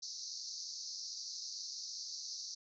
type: band-pass noise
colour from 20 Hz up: white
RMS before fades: -45 dBFS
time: 0.02-2.55 s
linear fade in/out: 10 ms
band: 4200 to 6200 Hz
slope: 96 dB/octave
effects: none